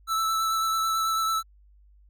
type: tone with vibrato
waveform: square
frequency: 1318.5 Hz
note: E6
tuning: in tune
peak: -24 dBFS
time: 0.07-1.43 s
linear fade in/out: 50 ms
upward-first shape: triangle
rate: 9.1 Hz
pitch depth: 18 cents each way
effects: added 50 Hz sine -53 dBFS peak until 2.09 s